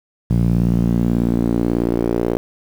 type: tone with band-pass filter sweep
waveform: sawtooth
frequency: 58.27 Hz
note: A#1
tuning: in tune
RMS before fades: -17 dBFS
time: 0.3-2.37 s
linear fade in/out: 0 ms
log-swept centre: 150 to 410 Hz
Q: 2.2
effects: 7-bit